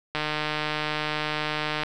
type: click train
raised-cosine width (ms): 0.3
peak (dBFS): -11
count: 257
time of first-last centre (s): 0.15-1.834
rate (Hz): 152
effects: none